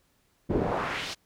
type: noise with band-pass filter sweep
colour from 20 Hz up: brown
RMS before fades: -29 dBFS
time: 0.49-1.15 s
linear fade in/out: 20 ms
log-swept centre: 260 to 5400 Hz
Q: 1.5
effects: pink hiss -69 dBFS RMS until 1.25 s